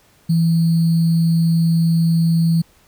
sine tone with sample-and-hold, 165.5 Hz, E3, 7 cents sharp, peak -12 dBFS, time 0.29-2.62 s, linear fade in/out 10 ms, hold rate 4410 Hz, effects pink hiss -54 dBFS RMS until 2.87 s

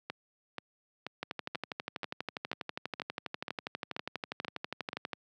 two click trains, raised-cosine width 0.3 ms, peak -20 / -19 dBFS, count 11 / 49, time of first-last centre 0.1-4.931 / 1.23-5.132 s, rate 2.07 / 12.3 Hz, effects high-pass 150 Hz 12 dB/octave

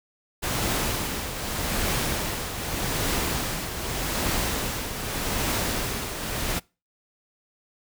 pink noise with tremolo, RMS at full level -25 dBFS, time 0.42-6.6 s, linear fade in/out 20 ms, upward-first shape triangle, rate 0.83 Hz, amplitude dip 60%, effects noise-tail reverb RT60 0.3 s tail -25 dB re dry

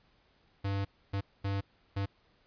square tone bursts at uneven times, 98.8 Hz, G2, 14 cents sharp, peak -31 dBFS, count 4, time 0.64-0.85 / 1.13-1.21 / 1.44-1.61 / 1.96-2.06 s, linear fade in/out 10 ms, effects pink hiss -68 dBFS RMS until 2.46 s + resampled to 11025 Hz

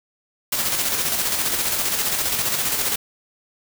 white noise with tremolo, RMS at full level -21 dBFS, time 0.52-2.96 s, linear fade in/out 5 ms, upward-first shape square, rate 15 Hz, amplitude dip 35%, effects none

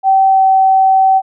sine tone with pitch glide, 771 to 766.1 Hz, G5 to G5, -29 to -40 cents, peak -6 dBFS, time 0.03-1.22 s, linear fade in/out 50 ms, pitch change -11 cents, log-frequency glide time 0.29-0.43 s, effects none

